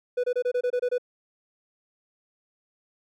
triangle tone bursts, 493.9 Hz, B4, in tune, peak -20 dBFS, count 9, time 0.17-0.982 s, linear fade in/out 10 ms, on 68 ms, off 25 ms, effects none

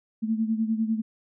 sine beating tone pair, 220 / 230 Hz, A3 / A#3, 0 / -23 cents, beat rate 10 Hz, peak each -24 / -29 dBFS, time 0.22-1.02 s, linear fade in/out 20 ms, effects none

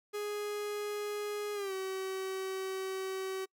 45% pulse tone with pitch glide, 415.3 to 380.8 Hz, G#4 to F#4, 0 to +50 cents, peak -35 dBFS, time 0.13-3.46 s, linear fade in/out 20 ms, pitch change -150 cents, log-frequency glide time 1.54-1.73 s, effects noise-tail reverb RT60 0.1 s tail -26 dB re dry

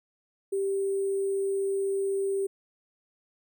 sine tone with sample-and-hold, 392 Hz, G4, in tune, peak -25 dBFS, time 0.52-2.47 s, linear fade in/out 10 ms, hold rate 8820 Hz, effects none

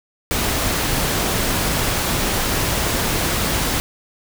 pink noise, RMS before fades -20 dBFS, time 0.31-3.8 s, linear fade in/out 0 ms, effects none

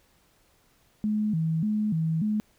sine tone with vibrato, 185 Hz, F#3, in tune, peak -23 dBFS, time 1.04-2.4 s, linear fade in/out 0 ms, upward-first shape square, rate 1.7 Hz, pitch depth 240 cents each way, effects pink hiss -64 dBFS RMS until 2.58 s

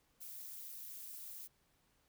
violet noise with amplitude modulation, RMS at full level -45 dBFS, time 0.2-1.48 s, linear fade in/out 20 ms, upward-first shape sine, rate 245 Hz, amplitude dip 95%, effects pink hiss -75 dBFS RMS until 2.08 s

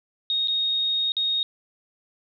sine tone with dropouts, 3729 Hz, A#7, in tune, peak -21 dBFS, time 0.3-1.43 s, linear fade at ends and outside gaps 1 ms, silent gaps 0.474-0.482 / 1.12-1.167 s, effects none

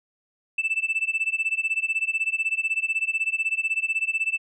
sine tone with tremolo, 2645 Hz, E7, 5 cents sharp, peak -17 dBFS, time 0.58-4.38 s, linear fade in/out 5 ms, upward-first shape sine, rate 16 Hz, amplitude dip 95%, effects tanh soft clip ceiling -18 dBFS

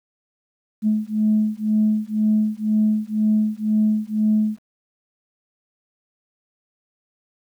sine beating tone pair, 213.6 / 215.6 Hz, G#3 / A3, +49 / -35 cents, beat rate 2 Hz, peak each -19 dBFS, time 0.82-4.59 s, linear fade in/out 50 ms, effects tanh soft clip ceiling -9 dBFS + 9-bit

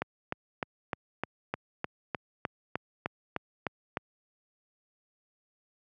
click train, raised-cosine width 0.5 ms, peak -15 dBFS, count 14, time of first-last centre 0.02-3.971 s, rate 3.29 Hz, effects high-pass 100 Hz 12 dB/octave

